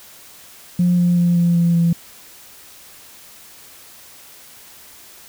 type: tone with pitch steps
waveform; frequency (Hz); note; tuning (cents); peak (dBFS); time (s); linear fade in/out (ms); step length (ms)
sine; 177.1 / 175.47 / 173.86 / 172.26 / 170.67 / 169.1; F3 / F3 / F3 / F3 / F3 / E3; +24 / +8 / -7 / -23 / -40 / +44; -11; 0.79-1.93; 5; 190
effects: tanh soft clip ceiling -8 dBFS + white hiss -43 dBFS RMS until 5.28 s